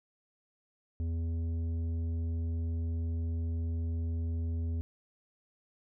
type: tone with tanh clipping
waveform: triangle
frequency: 82.8 Hz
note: E2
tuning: 8 cents sharp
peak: -32 dBFS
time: 1-4.81 s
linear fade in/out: 0 ms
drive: 13 dB
effects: none